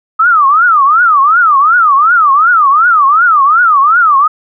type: tone with vibrato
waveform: sine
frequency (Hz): 1255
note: D#6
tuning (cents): +15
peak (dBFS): -4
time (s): 0.19-4.28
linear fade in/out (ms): 10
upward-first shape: triangle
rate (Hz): 2.7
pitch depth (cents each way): 290
effects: none